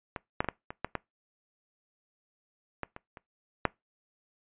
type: clicks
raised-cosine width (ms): 0.5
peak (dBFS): -19 / -10 / -19 / -13 / -23 / -15 / -15 / -18 / -26 / -30 / -8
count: 11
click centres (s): 0.162 / 0.405 / 0.445 / 0.487 / 0.705 / 0.846 / 0.953 / 2.833 / 2.964 / 3.172 / 3.653
effects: noise-tail reverb RT60 0.2 s tail -23 dB re dry + resampled to 8000 Hz